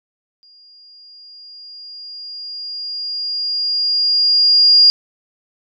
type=tone with exponential growth; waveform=sine; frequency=4830 Hz; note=D8; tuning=48 cents sharp; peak=-5 dBFS; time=0.43-4.9 s; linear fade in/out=0 ms; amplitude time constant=970 ms; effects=none